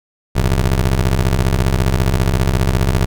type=ring-modulated tone; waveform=25% pulse; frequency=65.41 Hz; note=C2; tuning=in tune; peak=-6 dBFS; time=0.35-3.06 s; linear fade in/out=10 ms; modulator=25.3 Hz; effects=none